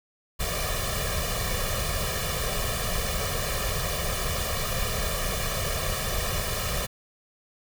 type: noise with comb filter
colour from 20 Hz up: pink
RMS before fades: -28 dBFS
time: 0.39-6.87 s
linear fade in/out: 20 ms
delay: 1.7 ms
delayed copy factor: +0.95
effects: none